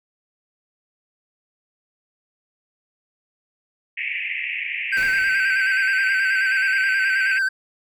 white band-pass noise, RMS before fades -27 dBFS, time 3.97-7.39 s, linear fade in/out 10 ms, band 1900 to 2700 Hz, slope 96 dB/octave
triangle tone with vibrato, 1554 Hz, G6, 16 cents flat, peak -16 dBFS, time 4.92-7.49 s, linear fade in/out 10 ms, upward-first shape square, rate 9.4 Hz, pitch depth 31 cents each way
pink noise with exponential decay, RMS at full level -36 dBFS, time 4.97-6.08 s, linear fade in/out 1 ms, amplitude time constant 240 ms
effects none

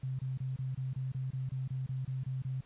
sine tone bursts, 130.81 Hz, C3, in tune, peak -33 dBFS, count 14, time 0.03-2.608 s, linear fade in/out 5 ms, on 160 ms, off 26 ms, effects pink hiss -64 dBFS RMS until 2.65 s + resampled to 8000 Hz

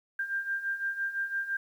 sine beating tone pair, 1587 / 1592.9 Hz, G6 / G6, +21 / +27 cents, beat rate 5.9 Hz, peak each -36 / -31 dBFS, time 0.19-1.57 s, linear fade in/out 5 ms, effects 10-bit

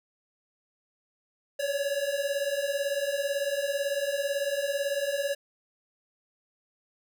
square beating tone pair, 552 / 570 Hz, C#5 / C#5, -7 / +48 cents, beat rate 18 Hz, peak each -32 / -30 dBFS, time 1.59-5.35 s, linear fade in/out 10 ms, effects none

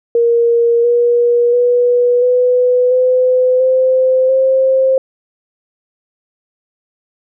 sine tone with pitch steps, 469 / 478.3 / 487.8 / 497.5 / 507.3 / 517.4 / 527.7 Hz, A#4 / A#4 / B4 / B4 / B4 / C5 / C5, +11 / +44 / -21 / +13 / +46 / -19 / +15 cents, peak -8 dBFS, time 0.15-4.98 s, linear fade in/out 2 ms, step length 690 ms, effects none

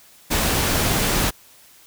pink noise, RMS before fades -20 dBFS, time 0.3-1.31 s, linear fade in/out 20 ms, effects white hiss -50 dBFS RMS until 1.86 s

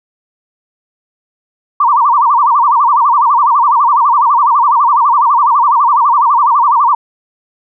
sine tone with vibrato, 1046.5 Hz, C6, in tune, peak -6 dBFS, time 1.8-6.95 s, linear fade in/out 5 ms, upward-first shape sine, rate 12 Hz, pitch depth 230 cents each way, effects none

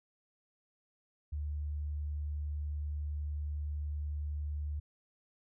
sine tone, 74.1 Hz, D2, 16 cents sharp, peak -34 dBFS, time 1.32-4.8 s, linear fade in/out 10 ms, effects none

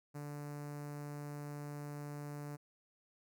sawtooth tone with notch filter, 146 Hz, D3, 10 cents flat, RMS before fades -45 dBFS, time 0.14-2.57 s, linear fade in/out 20 ms, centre 3300 Hz, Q 0.73, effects none

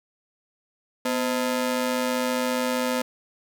sawtooth ring-modulated tone, 381.1 Hz, G4, 49 cents flat, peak -16 dBFS, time 1.05-3.02 s, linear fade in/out 5 ms, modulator 133 Hz, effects none

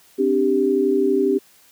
sine chord, C suspended second, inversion none, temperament equal, 261.6 / 293.7 / 392 Hz, C4 / D4 / G4, 0 / 0 / 0 cents, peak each -22 / -22 / -17 dBFS, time 0.18-1.39 s, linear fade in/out 20 ms, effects white hiss -53 dBFS RMS until 1.71 s + high-pass 80 Hz 12 dB/octave

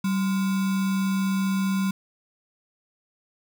sine tone with sample-and-hold, 192.3 Hz, G3, 33 cents flat, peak -21 dBFS, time 0.04-1.91 s, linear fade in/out 5 ms, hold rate 1225 Hz, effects none

